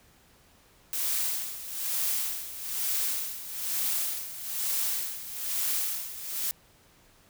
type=noise with tremolo; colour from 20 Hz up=blue; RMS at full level=-28 dBFS; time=0.93-6.51 s; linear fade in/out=0 ms; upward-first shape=sine; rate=1.1 Hz; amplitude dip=75%; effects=pink hiss -60 dBFS RMS until 7.29 s